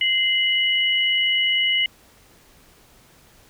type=tone pair together; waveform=sine; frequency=2076 / 2941 Hz; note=C7 / F#7; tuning=-14 / -11 cents; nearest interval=tritone; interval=603 cents; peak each=-21 / -19 dBFS; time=0.01-1.86 s; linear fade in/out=2 ms; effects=pink hiss -53 dBFS RMS until 3.49 s